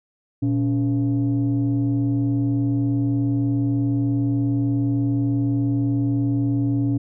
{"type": "tone pair together", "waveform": "sine", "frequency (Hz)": [118.48, 281.8], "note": ["A#2", "C#4"], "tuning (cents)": [29, 29], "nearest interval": "octave + minor third", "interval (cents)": 1500, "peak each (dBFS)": -19, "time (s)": [0.42, 6.98], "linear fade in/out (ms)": 10, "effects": ["tanh soft clip ceiling -14 dBFS"]}